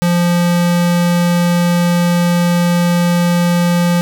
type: tone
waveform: square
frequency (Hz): 174.1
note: F3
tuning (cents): -5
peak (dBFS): -11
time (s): 0.02-4.01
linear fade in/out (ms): 0
effects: none